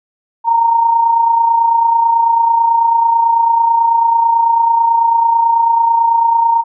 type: tone with amplitude modulation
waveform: sine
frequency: 924 Hz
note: A#5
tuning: 16 cents flat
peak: -6 dBFS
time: 0.44-6.64 s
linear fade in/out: 50 ms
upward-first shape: sine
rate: 29.1 Hz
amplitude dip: 50%
effects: none